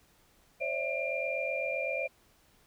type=tone cluster; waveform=sine; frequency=530 / 578 / 659 / 2389 Hz; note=C5 / D5 / E5 / D7; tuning=+22 / -28 / -1 / +29 cents; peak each=-36 / -37 / -37 / -34 dBFS; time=0.6-2.08 s; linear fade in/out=20 ms; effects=pink hiss -65 dBFS RMS until 2.66 s